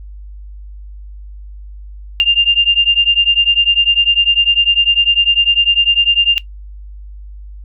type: beating tone pair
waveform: sine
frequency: 2794 / 2804 Hz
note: F7 / F7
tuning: 0 / +6 cents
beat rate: 10 Hz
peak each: -11 dBFS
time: 2.2-6.38 s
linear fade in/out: 0 ms
effects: noise-tail reverb RT60 0.1 s tail -17 dB re dry + added 50 Hz sine -29 dBFS peak until 7.64 s